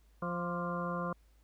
harmonic tone with a mistuned harmonic, 174.61 Hz, F3, in tune, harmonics 1 / 2 / 3 / 4 / 6 / 7 / 8, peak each -37 / -46 / -40 / -46 / -40 / -42 / -45 dBFS, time 0.22-1.13 s, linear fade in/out 5 ms, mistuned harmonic 7, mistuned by -54 cents, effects added 53 Hz sine -61 dBFS peak until 1.43 s + pink hiss -73 dBFS RMS until 1.43 s

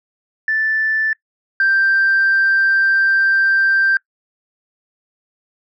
sine tone pair in turn, 1760 / 1573 Hz, A6 / G6, 0 / +6 cents, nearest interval major second, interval 194 cents, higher first, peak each -14 / -10 dBFS, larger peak second, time 0.48-1.13 / 1.6-3.97 s, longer second, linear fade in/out 2 ms, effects noise-tail reverb RT60 0.1 s tail -24 dB re dry + tanh soft clip ceiling -8 dBFS

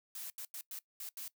blue noise bursts at uneven times, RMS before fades -44 dBFS, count 6, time 0.15-0.3 / 0.38-0.45 / 0.54-0.61 / 0.71-0.79 / 1-1.09 / 1.17-1.28 s, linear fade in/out 2 ms, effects noise-tail reverb RT60 0.1 s tail -20 dB re dry

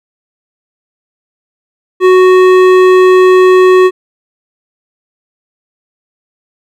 sine tone with hard clipping, 370 Hz, F#4, in tune, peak -4 dBFS, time 2-3.91 s, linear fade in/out 50 ms, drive 13 dB, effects none

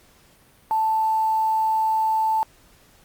sine tone with quantisation, 880 Hz, A5, in tune, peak -18 dBFS, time 0.71-2.43 s, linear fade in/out 0 ms, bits 7, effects pink hiss -55 dBFS RMS until 3.04 s + Opus 48 kbps

